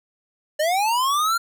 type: linear sweep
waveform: square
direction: up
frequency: 587.3 to 1400 Hz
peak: -19 dBFS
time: 0.59-1.38 s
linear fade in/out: 10 ms
effects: none